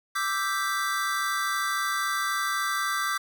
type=chord; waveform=square; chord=E minor seventh; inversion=third; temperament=equal; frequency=1174.7 / 1318.5 / 1568 / 1975.5 Hz; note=D6 / E6 / G6 / B6; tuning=0 / 0 / 0 / 0 cents; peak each=-30 / -34 / -31 / -35 dBFS; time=0.15-3.18 s; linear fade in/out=10 ms; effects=none